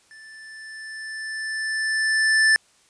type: tone with level ramp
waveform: square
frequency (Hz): 1760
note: A6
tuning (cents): 0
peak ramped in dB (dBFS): -44 to -14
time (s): 0.11-2.56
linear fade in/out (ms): 0
effects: white hiss -59 dBFS RMS until 2.89 s + resampled to 22050 Hz